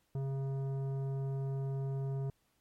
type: tone with tanh clipping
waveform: triangle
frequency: 135.9 Hz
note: C#3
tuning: 34 cents flat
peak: -35 dBFS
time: 0.15-2.3 s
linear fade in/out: 2 ms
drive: 16 dB
effects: pink hiss -75 dBFS RMS until 2.6 s + MP3 64 kbps

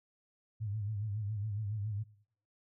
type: tone with vibrato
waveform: sine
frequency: 104.9 Hz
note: G#2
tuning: 18 cents sharp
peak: -34 dBFS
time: 0.6-2.04 s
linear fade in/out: 20 ms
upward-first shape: sine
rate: 7.2 Hz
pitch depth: 96 cents each way
effects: noise-tail reverb RT60 0.6 s tail -21 dB re dry

